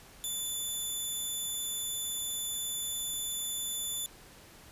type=tone; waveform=10% pulse; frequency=3503 Hz; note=A7; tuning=8 cents flat; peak=-25 dBFS; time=0.24-4.06 s; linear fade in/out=0 ms; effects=pink hiss -54 dBFS RMS until 4.71 s + resampled to 32000 Hz